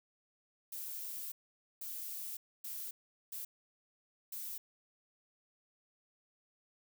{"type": "noise bursts at uneven times", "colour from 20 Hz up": "violet", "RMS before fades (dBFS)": -43, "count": 5, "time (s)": [[0.72, 1.32], [1.81, 2.37], [2.64, 2.91], [3.32, 3.45], [4.32, 4.58]], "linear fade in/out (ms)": 5, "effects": []}